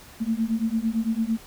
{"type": "beating tone pair", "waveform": "sine", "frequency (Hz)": [220.6, 229.5], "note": ["A3", "A#3"], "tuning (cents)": [5, -27], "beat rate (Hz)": 8.9, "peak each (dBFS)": -25, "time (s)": [0.2, 1.38], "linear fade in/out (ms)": 20, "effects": ["pink hiss -47 dBFS RMS until 1.46 s"]}